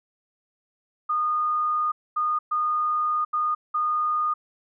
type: tone bursts at uneven times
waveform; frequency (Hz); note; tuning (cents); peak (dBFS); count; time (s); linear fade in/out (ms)
sine; 1226; D#6; -26; -21; 5; 1.09-1.92 / 2.16-2.39 / 2.51-3.25 / 3.33-3.55 / 3.74-4.34; 10
effects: none